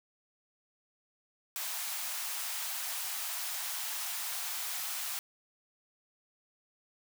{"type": "high-pass noise", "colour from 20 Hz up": "white", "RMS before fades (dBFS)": -37, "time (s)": [1.56, 5.19], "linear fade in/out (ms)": 0, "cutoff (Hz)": 660, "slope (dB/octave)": 48, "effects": []}